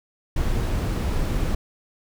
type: noise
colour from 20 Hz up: brown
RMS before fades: -23 dBFS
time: 0.36-1.55 s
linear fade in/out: 5 ms
effects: none